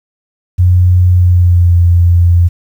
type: tone with pitch glide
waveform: sine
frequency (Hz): 89.9 to 86.74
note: F#2 to F2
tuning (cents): -49 to -11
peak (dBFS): -4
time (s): 0.58-2.49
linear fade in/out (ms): 20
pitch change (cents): -62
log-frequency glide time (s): 1.18-1.77
effects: 7-bit